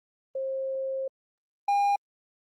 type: tone pair in turn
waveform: sine / triangle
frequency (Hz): 533 / 807.6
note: C5 / G#5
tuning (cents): +32 / -49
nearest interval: perfect fifth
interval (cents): 719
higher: second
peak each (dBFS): -28 / -19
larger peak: second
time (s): 0.35-1.08 / 1.68-1.96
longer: first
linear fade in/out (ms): 5
effects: Opus 24 kbps